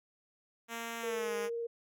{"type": "tone with pitch glide", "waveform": "5% pulse", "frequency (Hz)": [230.9, 206.9], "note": ["A#3", "G#3"], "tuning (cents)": [-16, -6], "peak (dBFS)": -27, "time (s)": [0.68, 1.5], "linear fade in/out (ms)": 50, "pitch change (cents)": -190, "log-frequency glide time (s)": [1, 1.36]}
{"type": "tone with vibrato", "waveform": "sine", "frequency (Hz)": 466.2, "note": "A#4", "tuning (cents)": 0, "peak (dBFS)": -34, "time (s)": [1.03, 1.67], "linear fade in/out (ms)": 10, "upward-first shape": "sine", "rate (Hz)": 18, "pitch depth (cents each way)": 10}
{"effects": []}